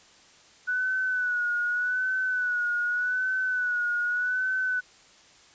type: tone with vibrato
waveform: sine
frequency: 1480 Hz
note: F#6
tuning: in tune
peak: -24 dBFS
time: 0.67-4.81 s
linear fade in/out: 20 ms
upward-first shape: sine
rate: 0.84 Hz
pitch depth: 49 cents each way
effects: white hiss -55 dBFS RMS until 5.54 s + resampled to 16000 Hz